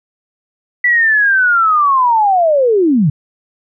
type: linear sweep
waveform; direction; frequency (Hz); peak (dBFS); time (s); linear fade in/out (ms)
sine; down; 1975.5 to 132.6; -8; 0.84-3.1; 5
effects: none